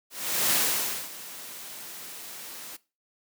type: noise with ADSR envelope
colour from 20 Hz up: white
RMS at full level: -23 dBFS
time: 0.1-2.77 s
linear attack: 420 ms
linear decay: 560 ms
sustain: -18 dB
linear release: 13 ms
effects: noise-tail reverb RT60 0.3 s tail -20 dB re dry + high-pass 150 Hz 12 dB/octave